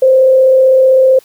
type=tone with frequency modulation; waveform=sine; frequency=523.3 Hz; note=C5; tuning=in tune; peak=-4 dBFS; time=0.02-1.19 s; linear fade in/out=5 ms; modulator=35.7 Hz; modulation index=0.24; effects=white hiss -46 dBFS RMS until 1.24 s